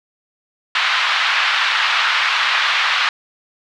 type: band-pass noise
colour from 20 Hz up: pink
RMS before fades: -17 dBFS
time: 0.75-3.09 s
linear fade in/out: 2 ms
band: 1100 to 3800 Hz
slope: 24 dB/octave
effects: none